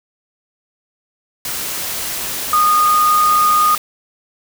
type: tone in noise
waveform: sine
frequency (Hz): 1230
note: D#6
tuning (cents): -20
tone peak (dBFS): -10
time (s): 2.53-3.75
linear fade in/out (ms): 2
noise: white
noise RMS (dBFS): -23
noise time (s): 1.45-3.78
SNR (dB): +10
effects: none